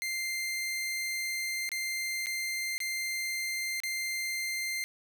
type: tone with dropouts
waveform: sawtooth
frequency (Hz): 2093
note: C7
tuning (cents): 0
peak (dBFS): -28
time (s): 0.02-4.84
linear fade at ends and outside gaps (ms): 0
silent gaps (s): 1.691-1.717 / 2.26-2.268 / 2.78-2.803 / 3.802-3.835
effects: none